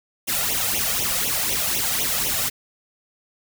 white noise with flanger, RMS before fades -23 dBFS, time 0.27-2.5 s, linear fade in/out 20 ms, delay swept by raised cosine 0.31 to 1.61 ms, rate 4 Hz, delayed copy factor +0.8, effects none

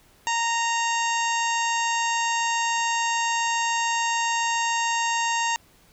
harmonic tone, 927 Hz, A#5, 10 cents flat, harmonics 1 / 2 / 3 / 4 / 5 / 6 / 7 / 8, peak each -24 / -29 / -30 / -37 / -39 / -39 / -33 / -34 dBFS, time 0.27-5.56 s, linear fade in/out 0 ms, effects pink hiss -57 dBFS RMS until 5.92 s

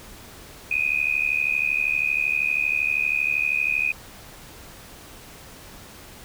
sine tone with amplitude modulation, 2489 Hz, D#7, in tune, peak -16 dBFS, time 0.71-3.92 s, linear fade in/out 5 ms, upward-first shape sine, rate 72.7 Hz, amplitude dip 95%, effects pink hiss -44 dBFS RMS until 6.24 s

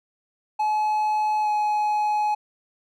triangle tone with pitch glide, 853 to 843.2 Hz, G#5 to G#5, +46 to +26 cents, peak -18 dBFS, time 0.59-2.35 s, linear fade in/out 10 ms, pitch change -20 cents, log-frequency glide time 1.42-1.48 s, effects none

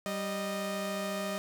sawtooth tone pair together, 194.66 / 618 Hz, G3 / D#5, -12 / -12 cents, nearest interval octave + minor sixth, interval 2000 cents, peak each -32 / -31 dBFS, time 0.06-1.38 s, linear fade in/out 0 ms, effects none

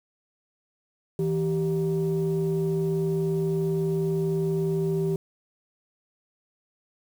sine tone pair together, 161.6 / 389.3 Hz, E3 / G4, -34 / -12 cents, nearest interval octave + minor third, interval 1522 cents, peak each -24 / -24 dBFS, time 1.19-5.16 s, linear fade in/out 2 ms, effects tanh soft clip ceiling -18 dBFS + 8-bit

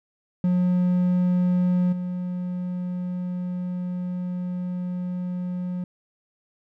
triangle tone with level steps, 179.8 Hz, F#3, 49 cents flat, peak -16 / -24 dBFS, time 0.44-5.84 s, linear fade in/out 2 ms, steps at 1.92 s, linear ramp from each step 10 ms, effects none

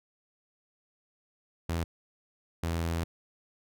sawtooth tone bursts at uneven times, 83.4 Hz, E2, 21 cents sharp, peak -25 dBFS, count 2, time 1.69-1.84 / 2.63-3.04 s, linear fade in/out 5 ms, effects none

